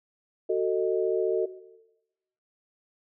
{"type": "chord", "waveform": "sine", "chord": "D# diminished", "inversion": "first", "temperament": "just", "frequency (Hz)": [373.4, 448, 622.3], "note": ["F#4", "A4", "D#5"], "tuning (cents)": [16, 31, 0], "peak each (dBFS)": [-26, -26, -31], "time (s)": [0.49, 1.46], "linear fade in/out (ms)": 10, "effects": ["noise-tail reverb RT60 1.0 s tail -17 dB re dry"]}